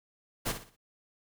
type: noise with echo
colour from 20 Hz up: pink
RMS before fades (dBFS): -31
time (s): 0.45-0.53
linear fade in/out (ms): 20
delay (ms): 59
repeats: 4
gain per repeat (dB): -9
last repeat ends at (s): 0.766
effects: none